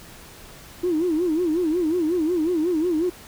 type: tone with vibrato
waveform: sine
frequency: 333.5 Hz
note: E4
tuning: 20 cents sharp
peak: -18 dBFS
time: 0.83-3.1 s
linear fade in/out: 10 ms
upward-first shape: sine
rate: 5.5 Hz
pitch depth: 160 cents each way
effects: tanh soft clip ceiling -14 dBFS + pink hiss -44 dBFS RMS until 3.27 s